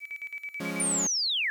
sine tone with tremolo, 2295 Hz, D7, 40 cents flat, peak -33 dBFS, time 0-0.87 s, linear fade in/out 50 ms, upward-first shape square, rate 9.2 Hz, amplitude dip 80%
sawtooth chord, Db major, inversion first, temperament equal, 174.61 / 207.7 / 277.2 Hz, F3 / Ab3 / Db4, 0 / 0 / 0 cents, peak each -32 dBFS, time 0.6-1.07 s, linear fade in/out 5 ms
sine linear sweep, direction down, 9350 to 1661.2 Hz, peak -25 dBFS, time 0.8-1.5 s, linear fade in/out 0 ms
effects 10-bit

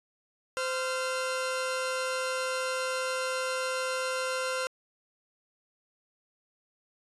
sawtooth tone pair together, 517 / 1381.1 Hz, C5 / F6, -21 / -20 cents, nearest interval octave + perfect fourth, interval 1701 cents, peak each -27 / -30 dBFS, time 0.57-4.67 s, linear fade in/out 0 ms, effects resampled to 24000 Hz

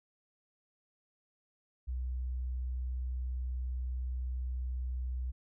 sine tone, 62.8 Hz, B1, 30 cents sharp, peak -33 dBFS, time 1.87-5.32 s, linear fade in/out 20 ms, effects none

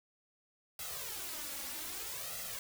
white noise with flanger, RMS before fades -42 dBFS, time 0.79-2.59 s, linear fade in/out 2 ms, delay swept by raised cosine 1.5 to 3.6 ms, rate 0.63 Hz, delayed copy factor +0.8, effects none

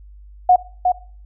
sine tone with echo, 728 Hz, F#5, 28 cents flat, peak -7 dBFS, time 0.49-0.56 s, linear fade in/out 5 ms, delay 360 ms, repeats 1, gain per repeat -5 dB, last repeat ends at 0.92 s, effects noise-tail reverb RT60 0.5 s tail -21 dB re dry + added 50 Hz sine -39 dBFS peak until 1.25 s

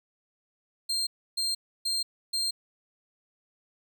35% pulse tone bursts, 4186 Hz, C8, in tune, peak -25 dBFS, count 4, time 0.89-2.51 s, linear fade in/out 10 ms, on 180 ms, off 300 ms, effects none

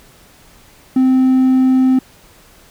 triangle tone, 259.6 Hz, C4, 13 cents flat, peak -6 dBFS, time 0.96-1.99 s, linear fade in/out 5 ms, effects tanh soft clip ceiling -2 dBFS + pink hiss -46 dBFS RMS until 2.7 s

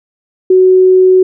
sine tone, 372 Hz, F#4, 9 cents sharp, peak -3 dBFS, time 0.5-1.23 s, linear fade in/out 5 ms, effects none

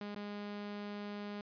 sawtooth tone with dropouts, 205.6 Hz, G#3, 17 cents flat, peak -37 dBFS, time 0.01-1.41 s, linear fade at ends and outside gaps 2 ms, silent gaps 0.148-0.16 s, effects resampled to 11025 Hz

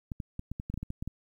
clicks, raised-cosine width 5 ms, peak -23 dBFS, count 12, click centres 0.118 / 0.202 / 0.394 / 0.516 / 0.599 / 0.7 / 0.741 / 0.776 / 0.83 / 0.904 / 1.025 / 1.076 s, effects 10-bit

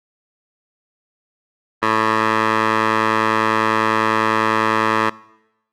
15% pulse tone with band-pass filter, 110 Hz, A2, in tune, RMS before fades -17 dBFS, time 1.82-5.1 s, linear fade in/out 10 ms, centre 1300 Hz, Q 1.6, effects noise-tail reverb RT60 0.9 s tail -22 dB re dry + Opus 24 kbps

